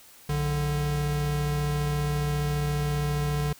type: tone pair together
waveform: square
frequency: 60.6 / 147.08 Hz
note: B1 / D3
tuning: -32 / +3 cents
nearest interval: octave + minor third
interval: 1535 cents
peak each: -33 / -26 dBFS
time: 0.29-3.53 s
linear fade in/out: 5 ms
effects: white hiss -52 dBFS RMS until 3.59 s